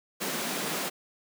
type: high-pass noise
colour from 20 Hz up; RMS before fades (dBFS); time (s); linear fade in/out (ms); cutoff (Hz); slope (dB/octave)
pink; -32; 0.2-0.9; 20; 170; 48
effects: none